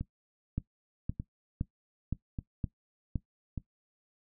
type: two click trains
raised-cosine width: 5 ms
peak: -23 / -19 dBFS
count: 4 / 6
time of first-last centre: 0.01-3.577 / 0.58-3.157 s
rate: 0.841 / 1.94 Hz
effects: noise-tail reverb RT60 0.1 s tail -17 dB re dry